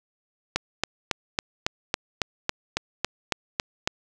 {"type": "click train", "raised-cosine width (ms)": 0.2, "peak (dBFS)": -5, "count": 13, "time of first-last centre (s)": [0.56, 3.875], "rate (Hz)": 3.62, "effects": []}